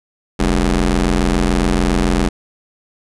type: ring-modulated tone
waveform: 20% pulse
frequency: 87.1 Hz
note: F2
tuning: 4 cents flat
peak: -5 dBFS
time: 0.39-2.29 s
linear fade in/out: 10 ms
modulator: 119 Hz
effects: resampled to 24000 Hz